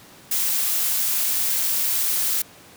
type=noise; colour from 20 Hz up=blue; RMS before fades=-22 dBFS; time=0.31-2.42 s; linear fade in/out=5 ms; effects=pink hiss -47 dBFS RMS until 2.76 s + high-pass 100 Hz 12 dB/octave